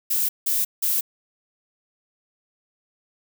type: noise bursts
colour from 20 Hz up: violet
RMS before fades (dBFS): -22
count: 3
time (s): 0.1-1.01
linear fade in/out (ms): 10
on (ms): 190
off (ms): 170
effects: none